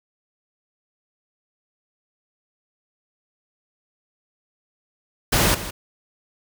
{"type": "noise with echo", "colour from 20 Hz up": "pink", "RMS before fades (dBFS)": -18, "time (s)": [5.32, 5.55], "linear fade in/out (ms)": 10, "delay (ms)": 160, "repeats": 1, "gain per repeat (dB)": -13, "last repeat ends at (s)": 5.71, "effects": []}